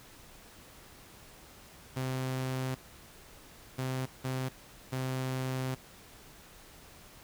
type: tone bursts at uneven times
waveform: sawtooth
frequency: 130.1 Hz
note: C3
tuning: 9 cents flat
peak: -28 dBFS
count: 4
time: 1.96-2.75 / 3.78-4.06 / 4.24-4.49 / 4.92-5.75 s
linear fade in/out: 10 ms
effects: pink hiss -54 dBFS RMS until 7.23 s